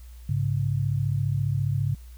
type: tone pair together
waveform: sine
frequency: 103.83 / 138.6 Hz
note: G#2 / C#3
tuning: 0 / 0 cents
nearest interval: perfect fourth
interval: 500 cents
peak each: -25 dBFS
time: 0.29-1.95 s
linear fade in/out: 5 ms
effects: added 60 Hz sine -41 dBFS peak until 2.17 s + white hiss -58 dBFS RMS until 2.17 s